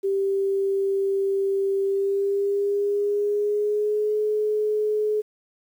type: tone with pitch glide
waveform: sine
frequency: 392 to 425 Hz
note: G4 to G#4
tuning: 0 to +40 cents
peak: -20 dBFS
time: 0.03-5.22 s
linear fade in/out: 20 ms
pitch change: +140 cents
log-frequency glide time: 1.84-4.18 s
effects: 9-bit